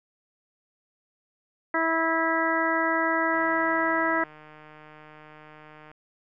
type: harmonic tone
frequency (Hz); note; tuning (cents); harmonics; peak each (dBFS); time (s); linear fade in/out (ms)
326.3; E4; -18; 1 / 2 / 3 / 4 / 5 / 6; -29 / -29 / -29 / -29 / -29 / -29; 1.74-4.24; 5
type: click train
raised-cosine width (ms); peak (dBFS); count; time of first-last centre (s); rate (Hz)
0.5; -33; 395; 3.34-5.915; 153
effects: none